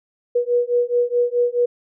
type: beating tone pair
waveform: sine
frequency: 482.1 / 486.8 Hz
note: B4 / B4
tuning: -42 / -25 cents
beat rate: 4.7 Hz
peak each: -19 dBFS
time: 0.35-1.66 s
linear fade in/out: 10 ms
effects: none